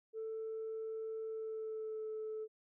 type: tone with pitch glide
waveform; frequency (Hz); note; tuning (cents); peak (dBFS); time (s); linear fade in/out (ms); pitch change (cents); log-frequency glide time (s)
sine; 442.8 to 435.2; A4 to A4; +11 to -19; -38; 0.13-2.48; 50; -30; 1.26-2.07
effects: tanh soft clip ceiling -36 dBFS